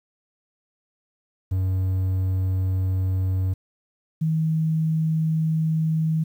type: tone pair in turn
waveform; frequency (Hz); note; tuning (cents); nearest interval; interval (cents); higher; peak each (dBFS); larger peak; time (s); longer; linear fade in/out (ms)
triangle / sine; 93.6 / 159.12; F#2 / D#3; +20 / +39; major sixth; 919; second; -18 / -19; first; 1.51-3.54 / 4.21-6.24; neither; 10
effects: 9-bit